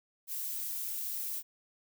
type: noise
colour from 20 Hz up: violet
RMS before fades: -37 dBFS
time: 0.27-1.43 s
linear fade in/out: 50 ms
effects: none